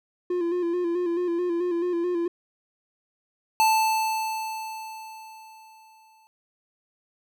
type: tone with vibrato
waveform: triangle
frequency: 348.4 Hz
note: F4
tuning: 4 cents flat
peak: -21 dBFS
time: 0.3-2.28 s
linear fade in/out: 5 ms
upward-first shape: square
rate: 4.6 Hz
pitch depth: 42 cents each way
type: tone with exponential decay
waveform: square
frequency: 880 Hz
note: A5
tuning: in tune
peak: -17 dBFS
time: 3.6-6.27 s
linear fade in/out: 0 ms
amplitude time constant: 580 ms
effects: none